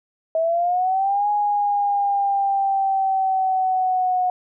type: linear two-way sweep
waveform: sine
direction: up then down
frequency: 641 to 830.6 to 729 Hz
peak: -17 dBFS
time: 0.35-4.3 s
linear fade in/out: 2 ms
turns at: 1.29 s
effects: none